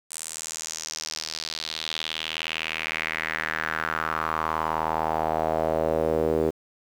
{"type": "tone with band-pass filter sweep", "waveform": "sawtooth", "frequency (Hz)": 79.6, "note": "D#2", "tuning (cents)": 40, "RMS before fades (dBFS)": -28, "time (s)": [0.1, 6.51], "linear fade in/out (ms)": 20, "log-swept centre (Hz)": [8700, 420], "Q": 3.5, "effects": ["8-bit"]}